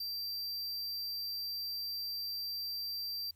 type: tone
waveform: square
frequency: 4699 Hz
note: D8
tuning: in tune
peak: -37 dBFS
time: 0-3.31 s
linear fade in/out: 5 ms
effects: added 84 Hz sine -66 dBFS peak until 3.35 s + white hiss -75 dBFS RMS until 3.35 s